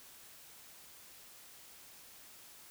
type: silence
effects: white hiss -56 dBFS RMS until 2.7 s